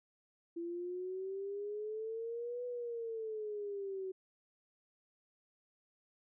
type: exponential two-way sweep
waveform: sine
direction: up then down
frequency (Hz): 336.1 to 493.9 to 374.3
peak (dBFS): -38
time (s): 0.56-4.12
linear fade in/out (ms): 10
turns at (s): 2.65
effects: none